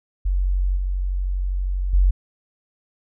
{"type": "tone with level steps", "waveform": "sine", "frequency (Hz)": 46.25, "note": "F#1", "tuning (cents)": 0, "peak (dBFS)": [-17, -20, -12], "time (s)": [0.25, 2.11], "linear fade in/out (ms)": 10, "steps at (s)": [0.76, 1.93], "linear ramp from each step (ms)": 10, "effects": []}